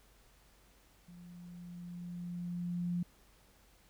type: tone with level ramp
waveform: sine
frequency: 175.2 Hz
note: F3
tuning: 6 cents sharp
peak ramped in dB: -51 to -31 dBFS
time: 1.08-3.03 s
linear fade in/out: 5 ms
effects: added 48 Hz sine -66 dBFS peak until 3.89 s + pink hiss -66 dBFS RMS until 3.89 s